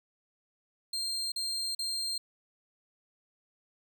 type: tone bursts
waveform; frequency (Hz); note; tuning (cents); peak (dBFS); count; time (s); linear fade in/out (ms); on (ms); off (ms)
35% pulse; 4186; C8; 0; -30; 3; 0.93-2.18; 5; 390; 40
effects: none